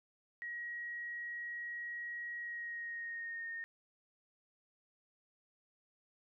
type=tone with pitch glide; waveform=sine; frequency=1900 to 1840.6 Hz; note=A#6 to A#6; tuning=+33 to -22 cents; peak=-40 dBFS; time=0.42-3.64 s; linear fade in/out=0 ms; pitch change=-55 cents; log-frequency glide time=2.39-3.48 s; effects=none